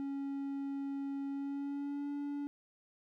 triangle tone with pitch glide, 277.2 to 286.6 Hz, C#4 to D4, 0 to -42 cents, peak -34 dBFS, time 0-2.47 s, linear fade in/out 0 ms, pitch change +58 cents, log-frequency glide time 1.29-2.1 s, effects none

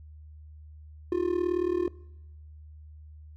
triangle tone with amplitude modulation, 354.4 Hz, F4, 25 cents sharp, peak -19 dBFS, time 1.12-1.88 s, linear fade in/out 2 ms, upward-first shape sine, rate 38.4 Hz, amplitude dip 85%, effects noise-tail reverb RT60 1.0 s tail -23 dB re dry + added 76 Hz sine -45 dBFS peak until 3.36 s

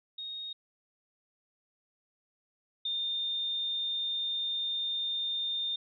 sine tone pair in turn, 3729 / 3625 Hz, A#7 / A#7, 0 / -49 cents, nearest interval unison, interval 49 cents, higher first, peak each -37 / -30 dBFS, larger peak second, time 0.18-0.53 / 2.85-5.76 s, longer second, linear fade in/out 5 ms, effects none

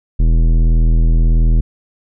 sine tone with tanh clipping, 40.75 Hz, E1, 19 cents flat, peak -10 dBFS, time 0.19-1.61 s, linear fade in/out 10 ms, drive 14 dB, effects none

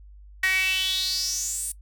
sawtooth tone with high-pass filter sweep, 376.9 Hz, F#4, 32 cents sharp, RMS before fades -26 dBFS, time 0.43-1.72 s, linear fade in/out 5 ms, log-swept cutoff 1900 to 9400 Hz, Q 6.7, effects noise-tail reverb RT60 0.1 s tail -19 dB re dry + added 50 Hz sine -44 dBFS peak until 1.81 s

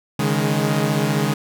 sawtooth chord, C# suspended second, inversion none, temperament equal with one note detuned, 140.28 / 155.56 / 207.7 Hz, C#3 / D#3 / G#3, +21 / 0 / 0 cents, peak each -18 dBFS, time 0.19-1.34 s, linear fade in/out 5 ms, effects none

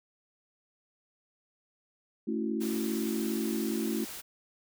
sine chord, F# minor seventh, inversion first, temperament equal, 220 / 277.2 / 329.6 / 370 Hz, A3 / C#4 / E4 / F#4, 0 / 0 / 0 / 0 cents, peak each -32 / -37 / -34 / -37 dBFS, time 2.27-4.05 s, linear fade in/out 10 ms
white noise, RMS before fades -42 dBFS, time 2.6-4.22 s, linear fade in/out 20 ms
effects none

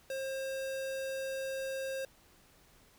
square tone, 534 Hz, C5, 35 cents sharp, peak -36 dBFS, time 0.1-2.05 s, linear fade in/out 2 ms, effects pink hiss -63 dBFS RMS until 2.98 s

